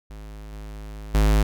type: tone with level steps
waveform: square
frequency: 52.4 Hz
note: G#1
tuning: 16 cents sharp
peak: -37 / -35 / -16 dBFS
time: 0.1-1.43 s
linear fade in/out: 5 ms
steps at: 0.52 / 1.14 s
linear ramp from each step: 10 ms
effects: none

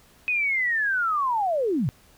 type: linear sweep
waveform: sine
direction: down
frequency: 2527 to 107 Hz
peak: -21 dBFS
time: 0.28-1.89 s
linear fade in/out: 0 ms
effects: pink hiss -56 dBFS RMS until 2.17 s

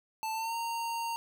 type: tone with pitch glide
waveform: square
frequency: 882 to 924.2 Hz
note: A5 to A#5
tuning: +4 to -15 cents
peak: -33 dBFS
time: 0.23-1.16 s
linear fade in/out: 0 ms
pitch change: +81 cents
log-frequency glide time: 0.33-0.55 s
effects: none

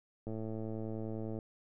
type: click train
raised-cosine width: 2 ms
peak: -28 dBFS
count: 124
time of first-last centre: 0.27-1.388 s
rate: 110 Hz
effects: none

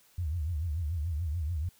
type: tone with vibrato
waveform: sine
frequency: 80.5 Hz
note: E2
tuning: 41 cents flat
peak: -29 dBFS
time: 0.18-1.69 s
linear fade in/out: 5 ms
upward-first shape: triangle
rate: 6.9 Hz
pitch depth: 230 cents each way
effects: white hiss -63 dBFS RMS until 1.79 s

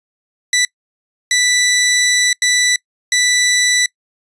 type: tone bursts at uneven times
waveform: 15% pulse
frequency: 1975.5 Hz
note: B6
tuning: in tune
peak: -5 dBFS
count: 4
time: 0.53-0.65 / 1.31-2.33 / 2.42-2.76 / 3.12-3.86 s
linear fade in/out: 2 ms
effects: noise-tail reverb RT60 0.1 s tail -25 dB re dry + resampled to 22050 Hz

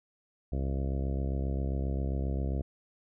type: harmonic tone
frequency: 67.5 Hz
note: C#2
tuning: 45 cents flat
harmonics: 1 / 2 / 3 / 4 / 5 / 6 / 7 / 8 / 9 / 10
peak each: -30 / -36 / -40 / -42 / -44 / -46 / -47 / -48 / -49 / -50 dBFS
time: 0.52-2.62 s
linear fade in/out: 5 ms
effects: none

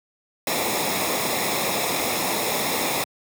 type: noise with comb filter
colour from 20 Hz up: pink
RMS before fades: -24 dBFS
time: 0.47-3.04 s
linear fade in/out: 2 ms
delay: 0.66 ms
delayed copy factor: -0.65
effects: high-pass 150 Hz 12 dB/octave

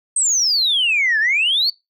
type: exponential two-way sweep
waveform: sine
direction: down then up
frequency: 8500 to 1678 to 4588 Hz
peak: -13 dBFS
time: 0.16-1.7 s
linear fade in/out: 5 ms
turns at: 1.19 s
effects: noise-tail reverb RT60 0.2 s tail -23 dB re dry + tanh soft clip ceiling -10 dBFS

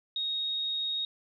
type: tone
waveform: sine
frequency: 3747 Hz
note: A#7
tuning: 8 cents sharp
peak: -29 dBFS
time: 0.16-1.05 s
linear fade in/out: 2 ms
effects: none

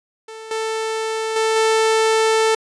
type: tone with level steps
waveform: sawtooth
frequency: 442.7 Hz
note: A4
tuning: 11 cents sharp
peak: -29 / -17 / -12 / -10 dBFS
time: 0.28-2.55 s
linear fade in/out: 5 ms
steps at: 0.51 / 1.36 / 1.56 s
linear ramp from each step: 2 ms
effects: resampled to 22050 Hz

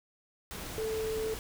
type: tone in noise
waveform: sine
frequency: 440 Hz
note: A4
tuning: in tune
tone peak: -31 dBFS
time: 0.78-1.34 s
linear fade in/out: 0 ms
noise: pink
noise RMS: -41 dBFS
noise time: 0.51-1.39 s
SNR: +7 dB
effects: none

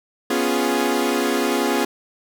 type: chord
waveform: sawtooth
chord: C# dominant seventh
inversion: third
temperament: equal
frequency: 246.9 / 277.2 / 349.2 / 415.3 Hz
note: B3 / C#4 / E#4 / G#4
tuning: 0 / 0 / 0 / 0 cents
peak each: -20 dBFS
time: 0.3-1.85 s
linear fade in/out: 5 ms
effects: none

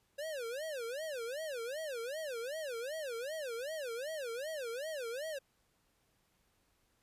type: tone with vibrato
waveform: square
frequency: 541 Hz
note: C#5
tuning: 42 cents flat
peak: -39 dBFS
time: 0.18-5.39 s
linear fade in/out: 10 ms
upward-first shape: sine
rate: 2.6 Hz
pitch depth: 300 cents each way
effects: pink hiss -75 dBFS RMS until 7.02 s + resampled to 32000 Hz

